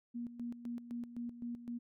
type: tone with tremolo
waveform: sine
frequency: 238.3 Hz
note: A#3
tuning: 38 cents sharp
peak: -38 dBFS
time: 0.14-1.79 s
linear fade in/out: 20 ms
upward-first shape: square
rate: 3.9 Hz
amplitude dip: 70%
effects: none